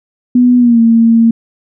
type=tone with pitch glide; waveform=sine; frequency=246.7 to 228.9 Hz; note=B3 to A#3; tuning=-2 to -31 cents; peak=-4 dBFS; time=0.35-1.31 s; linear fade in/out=5 ms; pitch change=-129 cents; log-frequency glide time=0.58-0.8 s; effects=none